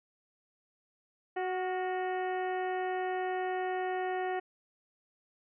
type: harmonic tone with a mistuned harmonic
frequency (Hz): 370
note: F#4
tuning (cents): 0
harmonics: 1 / 2 / 3 / 4 / 5 / 6 / 7 / 8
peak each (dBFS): -34 / -34 / -48 / -46 / -42 / -52 / -54 / -56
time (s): 1.36-4.4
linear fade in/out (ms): 10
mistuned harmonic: 4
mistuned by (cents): -52
effects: none